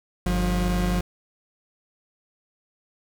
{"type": "tone pair together", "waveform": "40% pulse", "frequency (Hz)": [50.15, 178.1], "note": ["G1", "F3"], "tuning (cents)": [40, 34], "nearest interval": "octave + minor seventh", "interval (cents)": 2194, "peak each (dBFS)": -23, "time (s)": [0.26, 1.01], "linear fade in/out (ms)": 5, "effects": []}